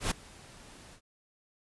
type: noise with ADSR envelope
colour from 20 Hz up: pink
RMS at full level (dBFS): -28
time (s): 0-1.01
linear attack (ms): 110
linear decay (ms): 9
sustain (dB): -24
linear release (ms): 77
effects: resampled to 24000 Hz